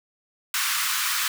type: high-pass noise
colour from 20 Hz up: pink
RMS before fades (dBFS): -25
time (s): 0.54-1.28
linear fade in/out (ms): 2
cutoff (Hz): 1100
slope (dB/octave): 48
effects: none